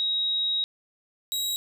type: tone pair in turn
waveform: sine / sawtooth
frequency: 3804 / 3837 Hz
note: A#7 / A#7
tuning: +34 / +49 cents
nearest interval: unison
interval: 15 cents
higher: second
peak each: -23 dBFS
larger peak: neither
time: 0-0.64 / 1.32-1.56 s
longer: first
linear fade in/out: 0 ms
effects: none